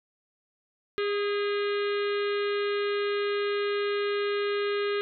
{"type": "harmonic tone with a mistuned harmonic", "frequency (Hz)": 407.5, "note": "G#4", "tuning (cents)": -33, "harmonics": [1, 3, 4, 5, 6, 7, 8, 9, 10], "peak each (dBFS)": [-26, -36, -38, -40, -42, -43, -44, -45, -46], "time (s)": [0.98, 5.01], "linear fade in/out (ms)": 0, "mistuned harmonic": 3, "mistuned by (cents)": 34, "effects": []}